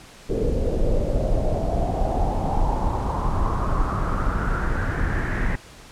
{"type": "noise with low-pass filter sweep", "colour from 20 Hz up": "brown", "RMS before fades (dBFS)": -22, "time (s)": [0.29, 5.56], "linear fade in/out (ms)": 10, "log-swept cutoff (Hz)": [450, 1900], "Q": 5.5, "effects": ["pink hiss -45 dBFS RMS until 5.91 s", "low-pass 9000 Hz 12 dB/octave"]}